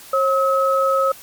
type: tone pair together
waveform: sine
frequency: 540 / 1284.3 Hz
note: C#5 / E6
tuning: -45 / -46 cents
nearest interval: octave + minor third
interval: 1499 cents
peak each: -17 dBFS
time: 0.13-1.12 s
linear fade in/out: 5 ms
effects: white hiss -41 dBFS RMS until 1.22 s + MP3 96 kbps